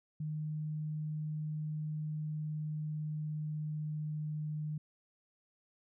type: tone with pitch glide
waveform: sine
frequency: 153.3 to 152.24 Hz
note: D#3 to D#3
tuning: -25 to -37 cents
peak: -35 dBFS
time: 0.2-4.78 s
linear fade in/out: 5 ms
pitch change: -12 cents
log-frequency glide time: 1.99-4.52 s
effects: none